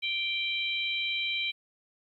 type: harmonic tone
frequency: 784 Hz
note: G5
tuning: in tune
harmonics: 3 / 4 / 5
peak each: -31 / -33 / -35 dBFS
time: 0.02-1.52 s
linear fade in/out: 20 ms
effects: 11-bit